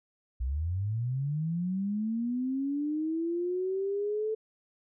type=linear sweep; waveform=sine; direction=up; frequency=58.27 to 440.6 Hz; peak=-28 dBFS; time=0.4-4.35 s; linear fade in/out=10 ms; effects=none